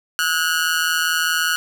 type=tone with amplitude modulation; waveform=sawtooth; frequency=1456 Hz; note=F#6; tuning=28 cents flat; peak=-10 dBFS; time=0.19-1.56 s; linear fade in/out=0 ms; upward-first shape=sine; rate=165 Hz; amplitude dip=85%; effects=none